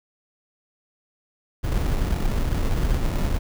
brown noise with sample-and-hold, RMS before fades -22 dBFS, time 1.63-3.39 s, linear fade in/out 20 ms, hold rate 1575 Hz, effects none

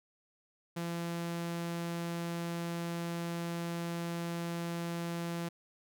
sawtooth tone, 170 Hz, F3, 46 cents flat, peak -31 dBFS, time 0.76-5.49 s, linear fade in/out 10 ms, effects none

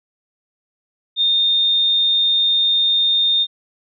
sine tone, 3648 Hz, A#7, 38 cents flat, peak -13 dBFS, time 1.16-3.47 s, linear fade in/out 50 ms, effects none

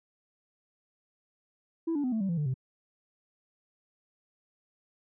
sine tone with pitch steps, 329.6 / 288.6 / 252.7 / 221.3 / 193.73 / 169.63 / 148.53 / 130.05 Hz, E4 / D4 / B3 / A3 / G3 / E3 / D3 / C3, 0 / -30 / +40 / +10 / -20 / +50 / +20 / -10 cents, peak -25 dBFS, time 1.87-2.542 s, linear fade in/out 10 ms, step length 84 ms, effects tanh soft clip ceiling -25 dBFS

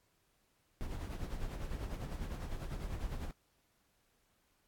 brown noise with tremolo, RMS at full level -38 dBFS, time 0.81-3.31 s, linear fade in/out 0 ms, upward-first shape sine, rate 10 Hz, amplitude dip 55%, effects pink hiss -75 dBFS RMS until 4.67 s + AAC 64 kbps

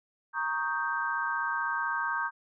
sine chord, Eb dominant seventh, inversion second, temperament equal, 932.3 / 1108.7 / 1244.5 / 1568 Hz, Bb5 / Db6 / Eb6 / G6, 0 / 0 / 0 / 0 cents, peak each -34 / -35 / -36 / -31 dBFS, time 0.33-2.31 s, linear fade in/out 50 ms, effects none

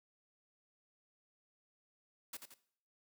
white noise with echo, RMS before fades -45 dBFS, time 2.33-2.37 s, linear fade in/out 5 ms, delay 86 ms, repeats 2, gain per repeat -6 dB, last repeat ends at 2.542 s, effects noise-tail reverb RT60 0.6 s tail -17 dB re dry + high-pass 100 Hz 12 dB/octave

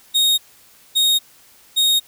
40% pulse tone bursts, 3729 Hz, A#7, in tune, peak -12 dBFS, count 3, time 0.14-2 s, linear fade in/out 20 ms, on 240 ms, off 570 ms, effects white hiss -50 dBFS RMS until 2.07 s

